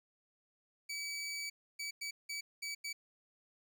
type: tone bursts at uneven times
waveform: 20% pulse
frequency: 2288 Hz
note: D7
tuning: 46 cents flat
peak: -34 dBFS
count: 6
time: 0.89-1.5 / 1.79-1.91 / 2.01-2.11 / 2.29-2.41 / 2.62-2.75 / 2.84-2.93 s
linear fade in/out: 10 ms
effects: none